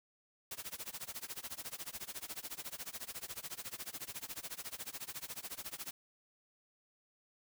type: noise with tremolo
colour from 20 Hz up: white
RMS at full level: -42 dBFS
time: 0.51-5.91 s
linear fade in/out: 2 ms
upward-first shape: sine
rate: 14 Hz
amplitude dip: 95%
effects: none

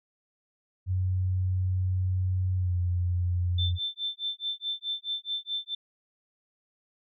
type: tone with pitch glide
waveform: sine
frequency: 92.5 to 88.83 Hz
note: F#2 to F2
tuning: 0 to +30 cents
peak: -24 dBFS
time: 0.86-3.79 s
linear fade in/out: 50 ms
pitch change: -70 cents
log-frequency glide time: 2.56-2.76 s
type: tone with tremolo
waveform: sine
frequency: 3548 Hz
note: A7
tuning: 14 cents sharp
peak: -27 dBFS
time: 3.58-5.75 s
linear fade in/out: 5 ms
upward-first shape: sine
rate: 4.7 Hz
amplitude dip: 100%
effects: none

